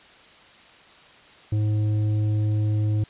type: tone with tanh clipping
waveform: sine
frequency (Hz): 106.2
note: G#2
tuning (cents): +39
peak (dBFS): -21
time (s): 1.52-3.04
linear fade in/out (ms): 5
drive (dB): 8
effects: white hiss -50 dBFS RMS until 3.09 s + resampled to 8000 Hz